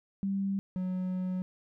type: tone pair in turn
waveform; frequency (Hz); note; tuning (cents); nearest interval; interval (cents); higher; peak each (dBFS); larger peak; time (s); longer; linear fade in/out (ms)
sine / triangle; 196 / 184.13; G3 / F#3; 0 / -8; minor second; 108; first; -28; neither; 0.23-0.59 / 0.76-1.42; second; 0
effects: none